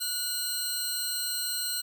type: tone pair together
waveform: 15% pulse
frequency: 1456 / 4118 Hz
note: F#6 / C8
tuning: -28 / -28 cents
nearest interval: octave + tritone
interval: 1800 cents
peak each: -32 / -23 dBFS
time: 0-1.82 s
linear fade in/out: 20 ms
effects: none